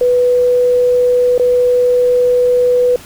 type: tone with dropouts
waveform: sine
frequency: 493.9 Hz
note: B4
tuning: in tune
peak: -8 dBFS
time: 0.01-2.96 s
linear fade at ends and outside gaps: 2 ms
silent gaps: 1.379-1.396 s
effects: pink hiss -36 dBFS RMS until 3.05 s